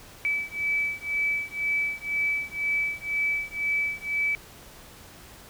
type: beating tone pair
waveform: sine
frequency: 2300 / 2302 Hz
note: D7 / D7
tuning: -37 / -35 cents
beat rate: 2 Hz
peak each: -28 / -28 dBFS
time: 0.25-4.35 s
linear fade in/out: 0 ms
effects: pink hiss -48 dBFS RMS until 5.49 s